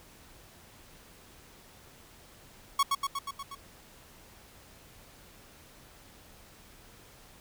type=tone with echo; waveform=45% pulse; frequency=1108.7 Hz; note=C#6; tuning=in tune; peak=-22 dBFS; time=2.79-2.83 s; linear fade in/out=5 ms; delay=120 ms; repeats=6; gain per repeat=-3 dB; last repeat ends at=3.55 s; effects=pink hiss -55 dBFS RMS until 7.4 s